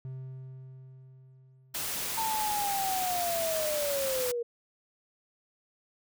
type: tone with exponential decay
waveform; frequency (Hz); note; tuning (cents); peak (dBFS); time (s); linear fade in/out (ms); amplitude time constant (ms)
triangle; 130.81; C3; 0; -34; 0.05-3.14; 0; 670
type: noise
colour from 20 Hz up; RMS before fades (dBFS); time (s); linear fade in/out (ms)
white; -34; 1.74-4.32; 10
type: linear sweep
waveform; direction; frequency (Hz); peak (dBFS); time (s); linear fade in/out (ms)
sine; down; 905 to 466.2; -29; 2.17-4.43; 10
effects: none